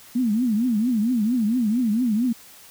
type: tone with vibrato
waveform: sine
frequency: 230 Hz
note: A#3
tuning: 23 cents flat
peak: -18 dBFS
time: 0.15-2.33 s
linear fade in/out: 10 ms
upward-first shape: triangle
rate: 4.4 Hz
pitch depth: 230 cents each way
effects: white hiss -47 dBFS RMS until 2.7 s